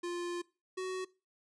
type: tone pair in turn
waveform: square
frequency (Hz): 349.2 / 372.7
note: F4 / F#4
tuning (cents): 0 / +13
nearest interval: minor second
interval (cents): 113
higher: second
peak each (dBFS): -36 / -36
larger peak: neither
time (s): 0.03-0.42 / 0.77-1.05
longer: first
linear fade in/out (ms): 10
effects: noise-tail reverb RT60 0.3 s tail -21 dB re dry + resampled to 22050 Hz